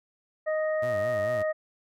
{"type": "harmonic tone", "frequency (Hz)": 622.3, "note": "D#5", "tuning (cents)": 0, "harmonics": [1, 2, 3], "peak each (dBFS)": [-25, -39, -36], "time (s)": [0.46, 1.53], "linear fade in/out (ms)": 20}
{"type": "tone with vibrato", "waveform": "sawtooth", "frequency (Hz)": 110, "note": "A2", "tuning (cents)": 0, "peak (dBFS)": -32, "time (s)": [0.82, 1.43], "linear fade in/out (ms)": 10, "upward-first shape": "sine", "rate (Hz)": 4.5, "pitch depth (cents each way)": 210}
{"effects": []}